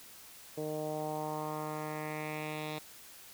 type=tone with low-pass filter sweep; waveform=10% pulse; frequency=153.4 Hz; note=D#3; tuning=24 cents flat; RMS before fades=-38 dBFS; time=0.57-2.79 s; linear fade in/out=10 ms; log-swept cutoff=490 to 3700 Hz; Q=2.4; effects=white hiss -53 dBFS RMS until 3.33 s